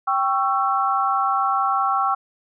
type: chord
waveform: sine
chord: C# diminished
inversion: second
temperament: equal with one note detuned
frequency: 784 / 1108.7 / 1334.6 Hz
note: G5 / C#6 / E6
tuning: 0 / 0 / +21 cents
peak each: -22 dBFS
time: 0.07-2.15 s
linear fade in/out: 10 ms
effects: none